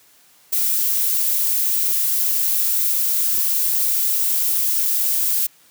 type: noise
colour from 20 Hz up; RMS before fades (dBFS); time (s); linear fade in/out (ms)
violet; -19; 0.52-5.47; 10
effects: white hiss -53 dBFS RMS until 5.7 s + high-pass 100 Hz 12 dB/octave